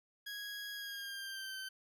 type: tone with pitch glide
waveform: 20% pulse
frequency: 1655 to 1544.2 Hz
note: G#6 to G6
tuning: -6 to -26 cents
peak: -37 dBFS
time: 0.26-1.69 s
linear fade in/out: 10 ms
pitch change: -120 cents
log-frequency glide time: 0.74-1.57 s
effects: none